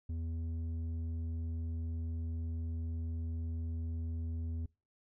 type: tone with low-pass filter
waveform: square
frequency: 82 Hz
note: E2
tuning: 9 cents flat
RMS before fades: -38 dBFS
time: 0.09-4.66 s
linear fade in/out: 5 ms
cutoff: 190 Hz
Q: 1.3
effects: noise-tail reverb RT60 0.3 s tail -25 dB re dry